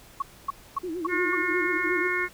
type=tone bursts; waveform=sine; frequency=1108.7 Hz; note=C#6; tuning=in tune; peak=-23 dBFS; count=5; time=0.2-1.35 s; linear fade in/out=5 ms; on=22 ms; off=260 ms
type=tone with vibrato; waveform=sine; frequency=340 Hz; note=F4; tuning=46 cents flat; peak=-29 dBFS; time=0.83-2.08 s; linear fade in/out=10 ms; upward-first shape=sine; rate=8.4 Hz; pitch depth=140 cents each way
type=harmonic tone; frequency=360 Hz; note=F#4; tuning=47 cents flat; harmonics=1 / 3 / 4 / 5 / 6; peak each=-31 / -33 / -31 / -30 / -28 dBFS; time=1.08-2.29 s; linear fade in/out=50 ms
effects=pink hiss -51 dBFS RMS until 2.33 s